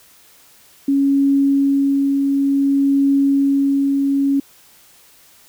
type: tone with tremolo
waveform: sine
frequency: 277.2 Hz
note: C#4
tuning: in tune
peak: -11 dBFS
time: 0.88-4.4 s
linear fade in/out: 5 ms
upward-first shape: triangle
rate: 0.56 Hz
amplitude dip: 30%
effects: white hiss -49 dBFS RMS until 5.48 s